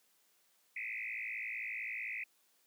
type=tone with frequency modulation; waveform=sine; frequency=2257 Hz; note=C#7; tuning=31 cents sharp; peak=-38 dBFS; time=0.76-2.24 s; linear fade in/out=5 ms; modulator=55.6 Hz; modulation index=5.3; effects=white hiss -72 dBFS RMS until 2.66 s + high-pass 200 Hz 12 dB/octave